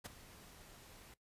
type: noise with ADSR envelope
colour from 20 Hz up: pink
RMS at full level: -43 dBFS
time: 0.04-1.14 s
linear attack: 21 ms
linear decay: 11 ms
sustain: -15 dB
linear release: 3 ms
effects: noise-tail reverb RT60 0.1 s tail -17 dB re dry + resampled to 32000 Hz